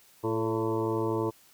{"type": "harmonic tone with a mistuned harmonic", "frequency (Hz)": 112.3, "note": "A2", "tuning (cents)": 36, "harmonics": [1, 2, 3, 4, 5, 6, 8, 9, 10], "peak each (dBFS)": [-34, -40, -30, -31, -39, -43, -37, -38, -44], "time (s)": [0.23, 1.31], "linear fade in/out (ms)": 20, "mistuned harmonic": 4, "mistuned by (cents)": -36, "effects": ["white hiss -59 dBFS RMS until 1.53 s"]}